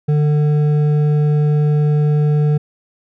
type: tone with hard clipping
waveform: sine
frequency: 149.1 Hz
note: D3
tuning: 27 cents sharp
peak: -13 dBFS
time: 0.08-2.58 s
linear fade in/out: 10 ms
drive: 7 dB
effects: none